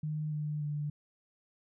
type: tone with pitch steps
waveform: sine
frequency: 152.9 / 150.36 / 147.86 Hz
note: D#3 / D3 / D3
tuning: -30 / +41 / +12 cents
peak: -32 dBFS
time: 0.03-0.9 s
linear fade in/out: 5 ms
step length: 290 ms
effects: none